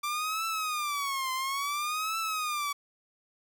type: tone with vibrato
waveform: sawtooth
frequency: 1173 Hz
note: D6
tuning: 2 cents flat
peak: -26 dBFS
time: 0.03-2.73 s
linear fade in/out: 10 ms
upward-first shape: triangle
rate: 0.58 Hz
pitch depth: 220 cents each way
effects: none